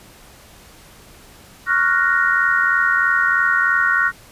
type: chord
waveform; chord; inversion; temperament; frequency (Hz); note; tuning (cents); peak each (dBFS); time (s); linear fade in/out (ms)
sine; Gb major seventh; second; equal; 1108.7 / 1396.9 / 1480 / 1864.7; Db6 / F6 / Gb6 / Bb6; 0 / 0 / 0 / 0; -23 / -19 / -18 / -19; 1.66-4.12; 50
effects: pink hiss -45 dBFS RMS until 4.31 s + resampled to 32000 Hz